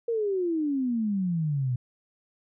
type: exponential sweep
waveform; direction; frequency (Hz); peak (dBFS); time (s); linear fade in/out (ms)
sine; down; 475.2 to 120.7; -24; 0.08-1.76; 5
effects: none